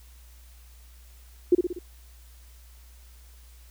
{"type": "tone with echo", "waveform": "sine", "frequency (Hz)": 354.8, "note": "F4", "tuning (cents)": 27, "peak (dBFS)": -13, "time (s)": [1.52, 1.55], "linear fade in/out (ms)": 5, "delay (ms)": 60, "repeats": 4, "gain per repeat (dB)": -5, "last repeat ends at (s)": 1.79, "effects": ["added 60 Hz sine -48 dBFS peak until 3.7 s", "white hiss -58 dBFS RMS until 3.7 s"]}